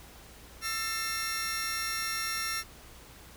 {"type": "tone cluster", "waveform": "sawtooth", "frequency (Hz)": [1332, 1791, 2133, 5580], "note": ["E6", "A6", "C7", "F8"], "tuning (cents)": [18, 30, 33, -2], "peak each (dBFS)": [-32, -35, -35, -33], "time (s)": [0.61, 2.64], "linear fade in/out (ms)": 50, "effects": ["added 60 Hz sine -55 dBFS peak until 3.36 s", "pink hiss -52 dBFS RMS until 3.36 s"]}